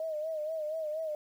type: tone with vibrato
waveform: sine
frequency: 624 Hz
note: D#5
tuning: 5 cents sharp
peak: -32 dBFS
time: 0-1.15 s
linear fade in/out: 2 ms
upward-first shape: sine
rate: 4.2 Hz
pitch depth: 67 cents each way
effects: 10-bit